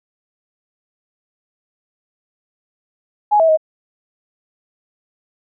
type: tone with pitch steps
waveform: sine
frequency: 836 / 649 / 629 Hz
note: G#5 / E5 / D#5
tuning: +11 / -27 / +19 cents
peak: -9 dBFS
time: 3.31-3.574 s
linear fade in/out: 20 ms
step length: 88 ms
effects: none